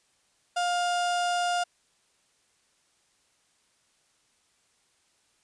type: tone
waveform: 35% pulse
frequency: 706 Hz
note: F5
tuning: 19 cents sharp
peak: -23 dBFS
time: 0.56-1.64 s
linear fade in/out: 10 ms
effects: white hiss -68 dBFS RMS until 5.43 s + resampled to 22050 Hz